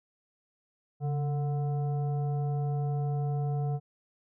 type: tone with frequency modulation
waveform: sine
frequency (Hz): 141.1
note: C#3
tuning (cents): +31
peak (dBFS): -27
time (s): 1-3.8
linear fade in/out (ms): 50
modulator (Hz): 588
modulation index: 0.45
effects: none